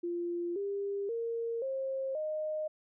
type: tone with pitch steps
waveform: sine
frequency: 346.3 / 400.1 / 462.3 / 534.1 / 617 Hz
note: F4 / G4 / A#4 / C5 / D#5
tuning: -15 / +35 / -14 / +36 / -15 cents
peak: -32 dBFS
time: 0.03-2.68 s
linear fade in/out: 10 ms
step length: 530 ms
effects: none